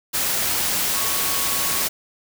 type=tone in noise; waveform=sine; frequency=1108.7 Hz; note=C#6; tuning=in tune; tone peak=-33 dBFS; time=0.94-1.83 s; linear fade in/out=20 ms; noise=white; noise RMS=-22 dBFS; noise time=0.13-1.89 s; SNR=-14 dB; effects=none